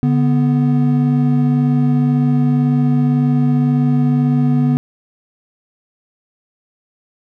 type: tone pair together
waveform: triangle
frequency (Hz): 145 / 246.9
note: D3 / B3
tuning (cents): -22 / 0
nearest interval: major sixth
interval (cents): 922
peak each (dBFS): -12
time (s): 0.03-4.77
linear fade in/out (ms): 0
effects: none